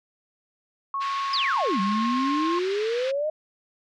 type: tone with pitch glide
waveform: sine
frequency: 1100 to 1069.3 Hz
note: C#6 to C6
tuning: -14 to +37 cents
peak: -25 dBFS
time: 0.94-2.59 s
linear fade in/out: 2 ms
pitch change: -49 cents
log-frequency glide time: 1.19-2.36 s
type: band-pass noise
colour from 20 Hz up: pink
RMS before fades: -37 dBFS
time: 1-3.12 s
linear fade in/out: 20 ms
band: 1400 to 4500 Hz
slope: 24 dB/octave
type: exponential two-way sweep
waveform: sine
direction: down then up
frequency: 5300 to 189.5 to 629 Hz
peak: -23 dBFS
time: 1.33-3.3 s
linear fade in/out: 5 ms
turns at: 1.8 s
effects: none